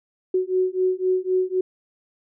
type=beating tone pair; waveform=sine; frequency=368.8 / 372.7 Hz; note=F#4 / F#4; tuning=-6 / +13 cents; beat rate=3.9 Hz; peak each=-22 dBFS; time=0.34-1.61 s; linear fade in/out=5 ms; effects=none